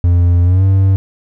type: tone with pitch glide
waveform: triangle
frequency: 87.31 to 96.32 Hz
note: F2 to G2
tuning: 0 to -30 cents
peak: -5 dBFS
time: 0.04-0.96 s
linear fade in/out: 0 ms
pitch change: +170 cents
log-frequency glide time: 0.43-0.64 s
effects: none